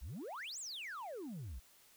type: exponential two-way sweep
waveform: sine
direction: up then down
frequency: 51.91 to 8200 to 51.91 Hz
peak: -40 dBFS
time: 0.01-1.6 s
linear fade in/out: 20 ms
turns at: 0.59 s
effects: tanh soft clip ceiling -42 dBFS + white hiss -65 dBFS RMS until 1.96 s